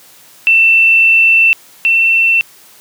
sine tone pair in turn, 2678 / 2691 Hz, E7 / E7, +27 / +35 cents, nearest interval unison, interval 8 cents, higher second, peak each -5 / -7 dBFS, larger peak first, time 0.47-1.53 / 1.85-2.41 s, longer first, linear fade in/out 0 ms, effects white hiss -42 dBFS RMS until 2.8 s + high-pass 100 Hz 12 dB/octave

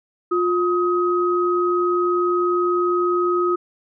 sine tone pair together, 354.3 / 1262.6 Hz, F4 / D#6, +25 / +25 cents, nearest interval octave + minor seventh, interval 2200 cents, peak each -18 / -21 dBFS, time 0.31-3.56 s, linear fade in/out 10 ms, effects none

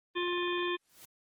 harmonic tone, 352.5 Hz, F4, 16 cents sharp, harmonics 1 / 3 / 5 / 7 / 9 / 10, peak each -32 / -37 / -39 / -40 / -42 / -42 dBFS, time 0.15-0.77 s, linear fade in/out 20 ms
click train, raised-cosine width 0.5 ms, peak -35 dBFS, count 11, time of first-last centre 0.18-0.678 s, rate 20.1 Hz
white noise with exponential growth, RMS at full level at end -49 dBFS, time 0.73-1.05 s, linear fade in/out 1 ms, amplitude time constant 68 ms
effects Opus 24 kbps

